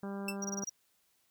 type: harmonic tone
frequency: 198.2 Hz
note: G3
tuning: 19 cents sharp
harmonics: 1 / 2 / 3 / 4 / 5 / 6 / 7 / 8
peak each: -38 / -44 / -48 / -50 / -52 / -54 / -55 / -56 dBFS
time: 0.03-0.64 s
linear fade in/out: 2 ms
type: tone with exponential decay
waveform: sawtooth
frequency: 2663 Hz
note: E7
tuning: 17 cents sharp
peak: -28 dBFS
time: 0.28-0.37 s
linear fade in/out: 5 ms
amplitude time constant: 19 ms
type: tone bursts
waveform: triangle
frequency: 5730 Hz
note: F8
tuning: 44 cents sharp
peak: -34 dBFS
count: 6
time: 0.42-0.696 s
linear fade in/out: 5 ms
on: 26 ms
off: 24 ms
effects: white hiss -73 dBFS RMS until 1.3 s